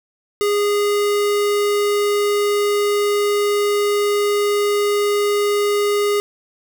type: tone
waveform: square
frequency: 411 Hz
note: G#4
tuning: 18 cents flat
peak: -16 dBFS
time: 0.41-6.2 s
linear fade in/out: 0 ms
effects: none